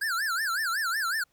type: tone with vibrato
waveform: square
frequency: 1549 Hz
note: G6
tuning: 21 cents flat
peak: -27 dBFS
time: 0.01-1.24 s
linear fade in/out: 10 ms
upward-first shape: sine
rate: 5.4 Hz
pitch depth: 260 cents each way
effects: pink hiss -70 dBFS RMS until 1.32 s